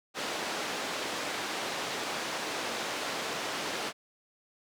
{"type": "band-pass noise", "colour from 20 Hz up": "pink", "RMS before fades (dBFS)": -35, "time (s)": [0.14, 3.93], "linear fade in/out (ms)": 50, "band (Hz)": [360, 5800], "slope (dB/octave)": 12, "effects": []}